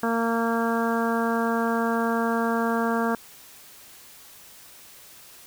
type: harmonic tone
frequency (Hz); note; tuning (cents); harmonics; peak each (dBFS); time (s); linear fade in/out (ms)
230; A#3; -23; 1 / 2 / 3 / 4 / 5 / 6 / 7; -25 / -28 / -30 / -31 / -32 / -33 / -33; 0.03-3.15; 2
effects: white hiss -48 dBFS RMS until 5.46 s